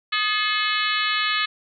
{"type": "harmonic tone with a mistuned harmonic", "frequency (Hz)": 429.4, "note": "A4", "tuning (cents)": -42, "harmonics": [3, 4, 5, 6, 7, 8, 9, 10], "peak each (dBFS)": [-26, -27, -28, -29, -29, -30, -31, -31], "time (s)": [0.12, 1.46], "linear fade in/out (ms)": 10, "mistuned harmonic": 3, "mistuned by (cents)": -59, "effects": []}